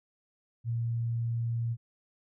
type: tone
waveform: sine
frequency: 116.54 Hz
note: A#2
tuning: in tune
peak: -28 dBFS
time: 0.64-1.77 s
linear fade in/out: 50 ms
effects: none